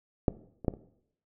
clicks, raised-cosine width 2 ms, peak -9 / -26 / -11 / -29 dBFS, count 4, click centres 0.282 / 0.647 / 0.682 / 0.738 s, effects noise-tail reverb RT60 0.7 s tail -18 dB re dry

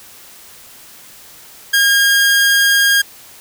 sawtooth tone, 1622 Hz, G#6, 41 cents flat, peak -6 dBFS, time 1.73-3.02 s, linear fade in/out 10 ms, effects white hiss -40 dBFS RMS until 3.4 s

